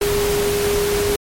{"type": "tone in noise", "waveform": "sine", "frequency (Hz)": 409.4, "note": "G#4", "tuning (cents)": -25, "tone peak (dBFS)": -17, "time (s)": [0.01, 1.16], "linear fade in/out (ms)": 5, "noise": "pink", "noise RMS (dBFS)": -23, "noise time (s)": [0.01, 1.16], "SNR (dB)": 3, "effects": ["MP3 64 kbps"]}